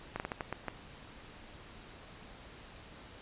slowing click train, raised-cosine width 0.5 ms, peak -20 dBFS, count 7, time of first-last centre 0.16-0.683 s, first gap 39 ms, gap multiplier 1.32, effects pink hiss -52 dBFS RMS until 3.21 s + resampled to 8000 Hz

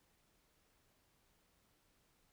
silence, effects pink hiss -75 dBFS RMS until 2.32 s

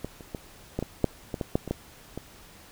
clicks, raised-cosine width 2 ms, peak -18 / -30 / -19 / -14 / -16 / -7 / -17 / -15 / -9 / -21 / -13 / -20 dBFS, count 12, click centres 0.046 / 0.208 / 0.348 / 0.79 / 0.826 / 1.043 / 1.342 / 1.412 / 1.555 / 1.677 / 1.71 / 2.176 s, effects pink hiss -51 dBFS RMS until 2.71 s

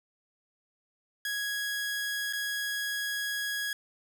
sawtooth tone with dropouts, 1661.2 Hz, G#6, in tune, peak -27 dBFS, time 1.25-3.73 s, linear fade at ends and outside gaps 2 ms, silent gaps 2.327-2.333 s, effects 11-bit

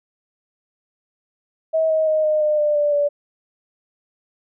sine tone with pitch steps, 641 / 631.8 / 622.8 / 613.8 / 605 / 596.3 / 587.8 / 579.4 Hz, E5 / D#5 / D#5 / D#5 / D#5 / D5 / D5 / D5, -49 / +26 / +2 / -24 / -49 / +26 / +1 / -24 cents, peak -15 dBFS, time 1.73-3.09 s, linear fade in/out 20 ms, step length 170 ms, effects none

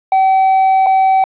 triangle tone with dropouts, 765 Hz, G5, 42 cents flat, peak -6 dBFS, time 0.12-1.24 s, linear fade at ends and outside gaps 2 ms, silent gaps 0.863-0.867 s, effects resampled to 8000 Hz + 8-bit

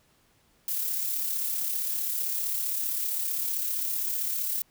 violet noise with amplitude modulation, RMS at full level -28 dBFS, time 0.68-4.62 s, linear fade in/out 2 ms, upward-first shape sine, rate 35.4 Hz, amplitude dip 35%, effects pink hiss -65 dBFS RMS until 4.7 s

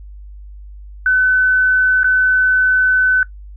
sine tone with dropouts, 1511 Hz, F#6, 36 cents sharp, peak -10 dBFS, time 1.06-3.23 s, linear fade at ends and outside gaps 2 ms, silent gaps 2.033-2.043 s, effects noise-tail reverb RT60 0.1 s tail -18 dB re dry + added 50 Hz sine -32 dBFS peak until 3.56 s

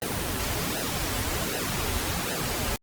pink noise with flanger, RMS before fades -29 dBFS, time 0.02-2.76 s, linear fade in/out 0 ms, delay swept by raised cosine 0.87 to 6.37 ms, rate 1.3 Hz, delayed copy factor -0.9, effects Opus 24 kbps

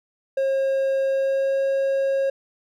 triangle tone with pitch glide, 539 to 543.4 Hz, C#5 to C#5, -49 to -35 cents, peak -17 dBFS, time 0.37-2.3 s, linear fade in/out 5 ms, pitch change +14 cents, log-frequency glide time 1.04-1.62 s, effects none

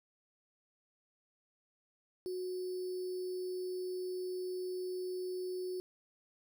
sine tone with sample-and-hold, 366.7 Hz, F#4, 15 cents flat, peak -36 dBFS, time 2.26-5.8 s, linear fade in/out 0 ms, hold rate 4900 Hz, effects none

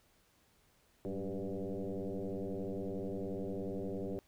sine tone with frequency modulation, 102.6 Hz, G#2, 21 cents flat, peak -36 dBFS, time 1.05-4.19 s, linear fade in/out 0 ms, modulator 97 Hz, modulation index 4.8, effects pink hiss -70 dBFS RMS until 4.27 s

